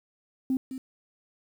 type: tone with echo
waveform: sine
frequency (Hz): 261.6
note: C4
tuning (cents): 0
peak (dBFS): -22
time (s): 0.5-0.57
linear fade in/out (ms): 2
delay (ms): 210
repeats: 1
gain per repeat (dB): -11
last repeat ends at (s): 0.78
effects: tanh soft clip ceiling -18 dBFS + 9-bit